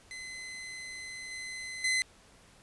sawtooth tone with level steps, 2041 Hz, C7, 44 cents flat, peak -37 / -35 / -23 dBFS, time 0.11-2.02 s, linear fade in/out 0 ms, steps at 1.31 / 1.84 s, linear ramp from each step 5 ms, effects pink hiss -59 dBFS RMS until 2.62 s + resampled to 24000 Hz

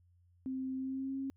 sine tone with pitch glide, 261.9 to 270.2 Hz, C4 to C#4, +2 to -44 cents, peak -35 dBFS, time 0.46-1.3 s, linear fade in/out 0 ms, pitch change +54 cents, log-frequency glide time 0.76-1.18 s, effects added 88 Hz sine -64 dBFS peak until 1.36 s

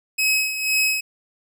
sawtooth tone with tremolo, 2555 Hz, D#7, 45 cents sharp, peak -13 dBFS, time 0.18-1.01 s, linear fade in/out 10 ms, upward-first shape sine, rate 2 Hz, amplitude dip 65%, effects none

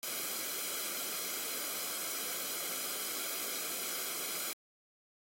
white noise with comb filter, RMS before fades -38 dBFS, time 0.03-4.53 s, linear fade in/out 0 ms, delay 1.1 ms, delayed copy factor -0.6, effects high-pass 200 Hz 12 dB/octave + AAC 48 kbps

